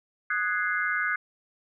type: chord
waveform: sine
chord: Ab dominant seventh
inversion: second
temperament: equal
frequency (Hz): 1244.5 / 1480 / 1661.2 / 2093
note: Eb6 / Gb6 / Ab6 / C7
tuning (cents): 0 / 0 / 0 / 0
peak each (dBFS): -32 / -28 / -30 / -32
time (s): 0.3-1.16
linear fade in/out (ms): 5
effects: none